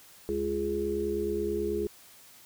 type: harmonic tone with a mistuned harmonic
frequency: 69.3 Hz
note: C#2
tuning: in tune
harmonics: 1 / 3 / 5 / 6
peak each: -39 / -37 / -32 / -30 dBFS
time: 0.29-1.87 s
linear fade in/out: 0 ms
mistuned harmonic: 1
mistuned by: +110 cents
effects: white hiss -54 dBFS RMS until 2.45 s